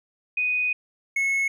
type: tone pair in turn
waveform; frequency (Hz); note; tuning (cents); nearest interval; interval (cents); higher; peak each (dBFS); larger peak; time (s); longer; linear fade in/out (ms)
sine / triangle; 2489 / 2188; D#7 / C#7; 0 / -23; major second; 223; first; -21 / -19; second; 0.37-0.73 / 1.16-1.48; first; 5
effects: none